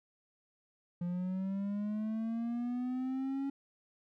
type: linear sweep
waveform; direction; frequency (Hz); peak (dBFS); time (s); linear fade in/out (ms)
triangle; up; 173.1 to 277.2; -31; 1.01-3.5; 5
effects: none